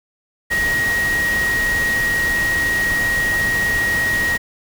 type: tone in noise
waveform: sine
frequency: 1889 Hz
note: A#6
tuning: 22 cents sharp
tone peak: -16 dBFS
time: 0.5-4.38 s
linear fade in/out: 20 ms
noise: pink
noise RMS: -26 dBFS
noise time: 0.5-4.38 s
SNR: +7 dB
effects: none